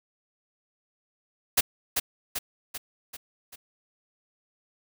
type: noise with echo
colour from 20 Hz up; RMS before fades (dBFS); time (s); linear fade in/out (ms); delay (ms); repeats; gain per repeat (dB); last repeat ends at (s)
white; -20; 1.57-1.61; 10; 390; 5; -5; 3.56
effects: none